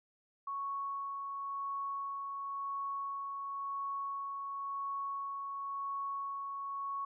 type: tone with tremolo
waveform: sine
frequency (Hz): 1108.7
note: C#6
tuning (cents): 0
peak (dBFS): -35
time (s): 0.47-7.05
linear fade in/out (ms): 5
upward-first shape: sine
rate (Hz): 0.95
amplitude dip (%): 30
effects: none